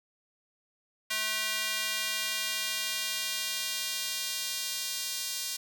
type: tone with high-pass filter sweep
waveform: square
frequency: 216.4 Hz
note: A3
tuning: 29 cents flat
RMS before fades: -33 dBFS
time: 1.1-5.57 s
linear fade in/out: 10 ms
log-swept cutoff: 2100 to 4600 Hz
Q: 1
effects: none